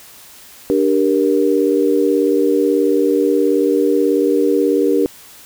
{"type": "chord", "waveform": "sine", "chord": "G minor", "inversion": "second", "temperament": "just", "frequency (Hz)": [294, 392, 470.4], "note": ["D4", "G4", "Bb4"], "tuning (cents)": [2, 0, 16], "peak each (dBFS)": -16, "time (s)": [0.7, 5.06], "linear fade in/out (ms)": 0, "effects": ["white hiss -41 dBFS RMS until 5.45 s"]}